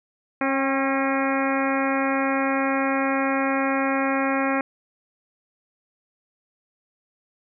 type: harmonic tone with a mistuned harmonic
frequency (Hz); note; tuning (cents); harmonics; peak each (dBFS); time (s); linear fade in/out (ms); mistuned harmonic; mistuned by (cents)
271.1; C#4; -38; 1 / 2 / 3 / 4 / 5 / 6 / 7 / 8 / 9; -24 / -27 / -29 / -30 / -31 / -32 / -32 / -33 / -34; 0.41-4.61; 2; 3; -24
effects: none